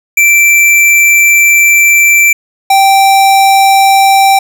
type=tone pair in turn; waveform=square; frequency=2341 / 781.2 Hz; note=D7 / G5; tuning=-6 / -6 cents; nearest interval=octave + perfect fifth; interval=1900 cents; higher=first; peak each=-4 dBFS; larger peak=neither; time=0.17-2.33 / 2.7-4.39 s; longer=first; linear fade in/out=5 ms; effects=none